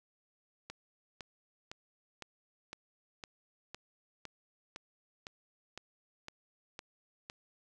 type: click train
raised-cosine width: 0.2 ms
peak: -26 dBFS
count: 14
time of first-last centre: 0.7-7.299 s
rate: 1.97 Hz
effects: none